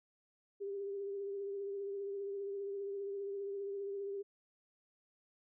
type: tone with vibrato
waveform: sine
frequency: 398.2 Hz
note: G4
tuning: 27 cents sharp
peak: -38 dBFS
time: 0.6-4.23 s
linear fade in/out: 20 ms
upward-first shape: triangle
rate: 15 Hz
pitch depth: 34 cents each way
effects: none

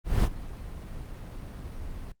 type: noise with ADSR envelope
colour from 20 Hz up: brown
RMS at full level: -20 dBFS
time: 0.04-2.12 s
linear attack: 200 ms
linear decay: 46 ms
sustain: -18 dB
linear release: 3 ms
effects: noise-tail reverb RT60 0.1 s tail -17 dB re dry + Opus 32 kbps

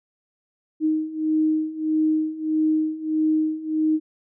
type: beating tone pair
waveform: sine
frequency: 311.1 / 312.7 Hz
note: D#4 / D#4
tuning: 0 / +9 cents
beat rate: 1.6 Hz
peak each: -24 / -21 dBFS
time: 0.8-4 s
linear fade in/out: 50 ms
effects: none

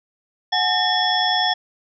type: tone cluster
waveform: sine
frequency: 737 / 847 / 1814 / 3372 / 5330 Hz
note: F#5 / G#5 / A#6 / G#7 / E8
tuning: -7 / +34 / -48 / +26 / +18 cents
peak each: -22 / -25 / -24 / -21 / -25 dBFS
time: 0.52-1.54 s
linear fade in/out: 10 ms
effects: none

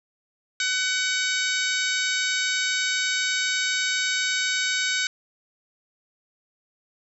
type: harmonic tone with a mistuned harmonic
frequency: 752 Hz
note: F#5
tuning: 28 cents sharp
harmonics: 2 / 3 / 4 / 5 / 6 / 7 / 8 / 9 / 10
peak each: -27 / -29 / -33 / -29 / -33 / -35 / -34 / -38 / -34 dBFS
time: 0.6-5.07 s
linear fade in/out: 2 ms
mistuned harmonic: 9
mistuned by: -32 cents
effects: none

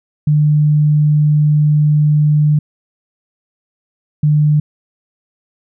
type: tone bursts at uneven times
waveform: sine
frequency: 150 Hz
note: D3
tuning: 37 cents sharp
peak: -8 dBFS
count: 2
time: 0.27-2.59 / 4.23-4.6 s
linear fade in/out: 5 ms
effects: none

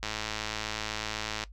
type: click train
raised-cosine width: 0.2 ms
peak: -15 dBFS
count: 153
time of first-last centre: 0.03-1.437 s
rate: 108 Hz
effects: noise-tail reverb RT60 0.1 s tail -17 dB re dry + added 50 Hz sine -45 dBFS peak until 1.52 s

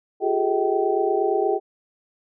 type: tone cluster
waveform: sine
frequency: 354.8 / 398.9 / 427.4 / 639 / 772 Hz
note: F4 / G4 / G#4 / D#5 / G5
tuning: +27 / +30 / +50 / +46 / -27 cents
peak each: -26 / -23 / -24 / -29 / -25 dBFS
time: 0.2-1.6 s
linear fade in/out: 50 ms
effects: none

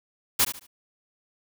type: noise with echo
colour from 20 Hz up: white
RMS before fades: -20 dBFS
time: 0.39-0.45 s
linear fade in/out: 10 ms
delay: 73 ms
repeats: 3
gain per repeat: -11 dB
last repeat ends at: 0.669 s
effects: none

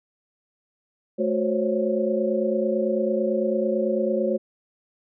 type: tone cluster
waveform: sine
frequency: 217.5 / 367 / 527 / 556 Hz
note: A3 / F#4 / C5 / C#5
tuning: -20 / -14 / +12 / +5 cents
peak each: -26 dBFS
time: 1.18-4.38 s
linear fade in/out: 20 ms
effects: none

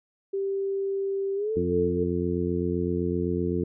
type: tone with pitch glide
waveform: sine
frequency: 392 to 442.6 Hz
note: G4 to A4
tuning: 0 to +10 cents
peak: -25 dBFS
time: 0.33-2.04 s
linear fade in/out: 10 ms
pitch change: +210 cents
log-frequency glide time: 1.35-1.53 s
type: harmonic tone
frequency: 87.8 Hz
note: F2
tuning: 10 cents sharp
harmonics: 1 / 2 / 3 / 4 / 5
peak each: -32 / -30 / -31 / -29 / -31 dBFS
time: 1.56-3.64 s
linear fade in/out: 5 ms
effects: none

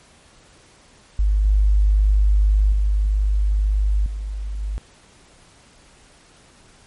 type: tone with level steps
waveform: sine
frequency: 50.9 Hz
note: G#1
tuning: 34 cents flat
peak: -14 / -12 / -15 / -24 / -22 dBFS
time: 1.19-4.78 s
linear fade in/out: 0 ms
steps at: 1.45 / 2.72 / 4.06 / 4.61 s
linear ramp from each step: 2 ms
effects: pink hiss -51 dBFS RMS until 6.86 s + MP3 48 kbps

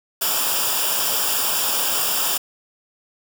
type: noise with comb filter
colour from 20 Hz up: white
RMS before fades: -21 dBFS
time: 0.21-2.38 s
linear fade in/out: 10 ms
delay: 0.48 ms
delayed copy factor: -0.75
effects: none

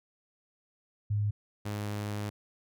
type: tone pair in turn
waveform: sine / sawtooth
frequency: 103.83 / 103.83 Hz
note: G#2 / G#2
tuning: 0 / 0 cents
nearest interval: unison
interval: 0 cents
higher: neither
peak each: -26 / -29 dBFS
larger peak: first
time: 1.1-1.31 / 1.65-2.3 s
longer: second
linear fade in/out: 10 ms
effects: none

